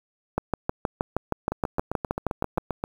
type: two click trains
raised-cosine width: 1 ms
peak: -13 / -9 dBFS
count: 11 / 15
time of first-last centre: 1.52-2.839 / 0.38-2.581 s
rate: 7.58 / 6.36 Hz
effects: 7-bit